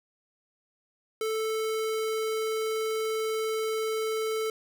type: tone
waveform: square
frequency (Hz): 439.7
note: A4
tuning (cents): -1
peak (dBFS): -28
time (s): 1.21-4.5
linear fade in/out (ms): 2
effects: none